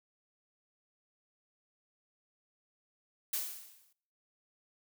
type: noise with exponential decay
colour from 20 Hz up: blue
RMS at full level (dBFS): -32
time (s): 3.33-3.93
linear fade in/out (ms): 5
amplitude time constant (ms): 130
effects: noise-tail reverb RT60 0.7 s tail -24 dB re dry